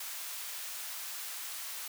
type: high-pass noise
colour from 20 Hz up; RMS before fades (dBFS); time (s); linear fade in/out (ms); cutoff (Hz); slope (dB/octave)
white; -41; 0-1.88; 5; 850; 12
effects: none